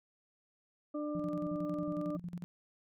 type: harmonic tone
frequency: 297.8 Hz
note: D4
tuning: 24 cents sharp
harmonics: 1 / 2 / 4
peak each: -36 / -40 / -47 dBFS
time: 0.94-2.17 s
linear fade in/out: 10 ms
type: tone with tremolo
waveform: sine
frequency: 174.61 Hz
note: F3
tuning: in tune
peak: -37 dBFS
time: 1.15-2.44 s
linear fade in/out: 0 ms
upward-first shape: square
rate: 11 Hz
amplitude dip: 80%
effects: none